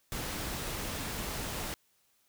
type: noise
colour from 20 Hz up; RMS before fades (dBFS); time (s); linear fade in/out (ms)
pink; -37; 0.12-1.74; 0
effects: white hiss -71 dBFS RMS until 2.28 s